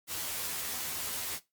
white noise with comb filter, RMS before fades -36 dBFS, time 0.07-1.4 s, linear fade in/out 50 ms, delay 12 ms, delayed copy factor +0.85, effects noise-tail reverb RT60 0.2 s tail -17 dB re dry + MP3 96 kbps

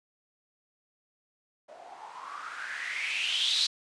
violet noise with low-pass filter sweep, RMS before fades -33 dBFS, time 1.68-3.67 s, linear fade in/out 10 ms, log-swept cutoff 610 to 4200 Hz, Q 7, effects resampled to 22050 Hz

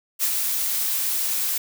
blue noise with ADSR envelope, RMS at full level -20 dBFS, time 0.19-1.58 s, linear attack 45 ms, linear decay 53 ms, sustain -4 dB, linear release 4 ms, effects none

